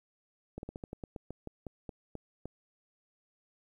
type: slowing click train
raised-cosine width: 2 ms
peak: -27 dBFS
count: 14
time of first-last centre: 0.58-2.456 s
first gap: 51 ms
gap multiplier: 1.16
effects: 11-bit